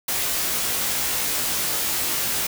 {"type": "noise with comb filter", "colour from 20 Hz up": "white", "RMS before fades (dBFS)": -24, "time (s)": [0.08, 2.47], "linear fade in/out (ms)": 5, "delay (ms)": 19, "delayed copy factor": 1, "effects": []}